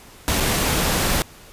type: noise with dropouts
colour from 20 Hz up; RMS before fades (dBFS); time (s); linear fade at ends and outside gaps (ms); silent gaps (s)
pink; -20; 0.28-1.22; 0; 0.401-0.405
effects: pink hiss -45 dBFS RMS until 1.52 s + resampled to 32000 Hz